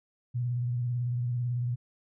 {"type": "tone with vibrato", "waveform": "sine", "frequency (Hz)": 121.9, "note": "B2", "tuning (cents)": -22, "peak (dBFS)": -27, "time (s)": [0.34, 1.76], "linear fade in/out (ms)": 20, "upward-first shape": "sine", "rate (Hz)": 18, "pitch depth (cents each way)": 47, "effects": []}